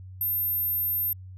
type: tone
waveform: sine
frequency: 13220 Hz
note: G#9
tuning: 9 cents flat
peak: -24 dBFS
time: 0.21-1.13 s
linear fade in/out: 2 ms
effects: added 93 Hz sine -40 dBFS peak until 1.37 s